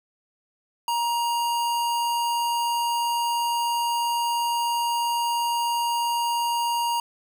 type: tone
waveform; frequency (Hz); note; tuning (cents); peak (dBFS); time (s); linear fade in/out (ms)
square; 943; A#5; +20; -23; 0.88-7; 2
effects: none